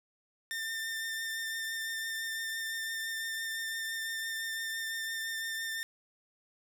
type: tone with vibrato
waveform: sawtooth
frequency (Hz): 1800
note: A6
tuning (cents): +39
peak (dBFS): -31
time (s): 0.51-5.83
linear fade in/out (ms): 0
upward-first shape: triangle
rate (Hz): 5.9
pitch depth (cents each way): 17
effects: none